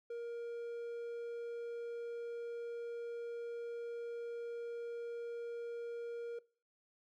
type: tone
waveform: triangle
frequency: 470.2 Hz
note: A#4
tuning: 15 cents sharp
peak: -38 dBFS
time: 0.1-6.39 s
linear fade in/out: 5 ms
effects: noise-tail reverb RT60 0.4 s tail -22 dB re dry